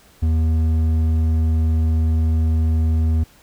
sine tone with hard clipping, 80.1 Hz, E2, 49 cents flat, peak -16 dBFS, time 0.22-3.24 s, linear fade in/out 10 ms, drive 6 dB, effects pink hiss -51 dBFS RMS until 3.42 s

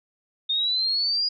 sine exponential sweep, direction up, 3655 to 4909 Hz, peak -21 dBFS, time 0.49-1.29 s, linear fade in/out 10 ms, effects none

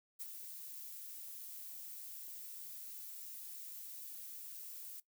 violet noise with ADSR envelope, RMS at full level -43 dBFS, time 0.19-5 s, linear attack 23 ms, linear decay 35 ms, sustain -6 dB, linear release 3 ms, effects noise-tail reverb RT60 0.1 s tail -17 dB re dry

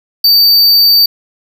square tone, 4609 Hz, D8, 33 cents flat, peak -5 dBFS, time 0.24-1.06 s, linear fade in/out 5 ms, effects none

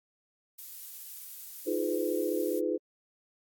violet noise, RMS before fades -43 dBFS, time 0.58-2.6 s, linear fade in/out 10 ms
sine chord, F half-diminished seventh, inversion third, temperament just, 314.3 / 349.2 / 419.1 / 502.9 Hz, Eb4 / F4 / Ab4 / Cb5, +18 / 0 / +16 / +31 cents, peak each -33 dBFS, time 1.66-2.78 s, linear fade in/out 20 ms
effects AAC 64 kbps

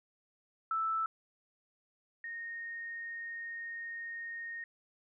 sine tone pair in turn, 1319 / 1852.7 Hz, E6 / A#6, +1 / -11 cents, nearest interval tritone, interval 588 cents, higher second, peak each -30 / -39 dBFS, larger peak first, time 0.71-1.06 / 2.24-4.64 s, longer second, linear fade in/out 2 ms, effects none

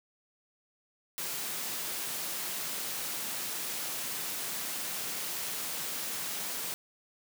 white high-pass noise, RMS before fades -36 dBFS, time 1.18-6.74 s, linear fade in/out 0 ms, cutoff 120 Hz, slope 96 dB/octave, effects none

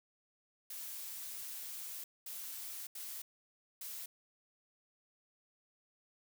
blue noise bursts at uneven times, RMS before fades -45 dBFS, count 4, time 0.7-2.04 / 2.26-2.87 / 2.95-3.22 / 3.81-4.06 s, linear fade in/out 5 ms, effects none

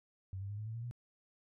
sine tone with pitch steps, 95.2 / 99.01 / 102.98 / 107.11 / 111.4 / 115.86 / 120.5 Hz, F#2 / G2 / G#2 / A2 / A2 / A#2 / B2, +50 / +18 / -14 / -46 / +22 / -10 / -42 cents, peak -39 dBFS, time 0.33-0.911 s, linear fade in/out 0 ms, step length 83 ms, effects none

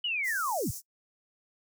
sine linear sweep, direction down, 3005 to 61.4 Hz, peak -28 dBFS, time 0.04-0.71 s, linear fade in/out 5 ms
pink high-pass noise, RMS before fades -40 dBFS, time 0.23-0.82 s, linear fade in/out 50 ms, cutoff 5500 Hz, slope 48 dB/octave
effects noise-tail reverb RT60 0.1 s tail -23 dB re dry

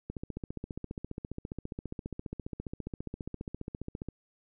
click train, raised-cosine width 3 ms, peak -24 dBFS, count 60, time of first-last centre 0.1-4.086 s, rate 14.8 Hz, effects none

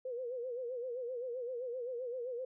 sine tone with vibrato, 493.9 Hz, B4, in tune, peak -37 dBFS, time 0.05-2.45 s, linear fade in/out 5 ms, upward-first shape sine, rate 7.7 Hz, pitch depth 98 cents each way, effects none

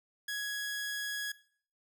sawtooth tone, 1668 Hz, G#6, 7 cents sharp, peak -31 dBFS, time 0.28-1.32 s, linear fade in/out 5 ms, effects noise-tail reverb RT60 0.5 s tail -18 dB re dry

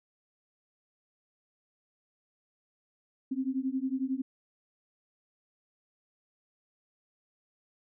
sine beating tone pair, 258.2 / 269.2 Hz, C4 / C4, -23 / +49 cents, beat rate 11 Hz, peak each -32 / -32 dBFS, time 3.31-4.22 s, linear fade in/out 10 ms, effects none

